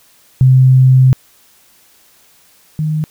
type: tone pair in turn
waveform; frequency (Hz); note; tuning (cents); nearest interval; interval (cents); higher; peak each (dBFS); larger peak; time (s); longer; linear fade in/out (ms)
sine; 130 / 154.6; C3 / D#3; -11 / -11; minor third; 300; second; -4 / -13; first; 0.41-1.13 / 2.79-3.04; first; 0
effects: white hiss -49 dBFS RMS until 3.1 s